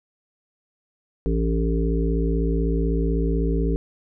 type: harmonic tone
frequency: 56 Hz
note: A1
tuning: 31 cents sharp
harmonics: 1 / 3 / 5 / 7 / 8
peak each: -21 / -26 / -28 / -29 / -30 dBFS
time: 1.26-3.76 s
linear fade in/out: 0 ms
effects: none